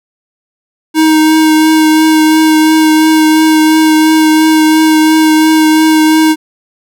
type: tone with vibrato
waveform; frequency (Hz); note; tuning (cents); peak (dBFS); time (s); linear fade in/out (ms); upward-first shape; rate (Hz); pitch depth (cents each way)
square; 313.8; D#4; +15; -5; 0.94-6.36; 50; triangle; 2.9; 16
effects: none